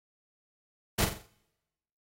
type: noise with echo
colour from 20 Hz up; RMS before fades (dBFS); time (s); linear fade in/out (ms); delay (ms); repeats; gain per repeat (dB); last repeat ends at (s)
pink; -26; 0.98-1.05; 10; 44; 5; -7; 1.27
effects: noise-tail reverb RT60 1.0 s tail -25 dB re dry + AAC 48 kbps